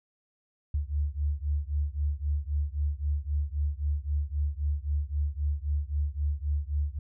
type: beating tone pair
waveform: sine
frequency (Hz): 71.5 / 75.3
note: D2 / D2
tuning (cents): -46 / +44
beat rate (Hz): 3.8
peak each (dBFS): -29 / -30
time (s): 0.74-6.99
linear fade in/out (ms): 5
effects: none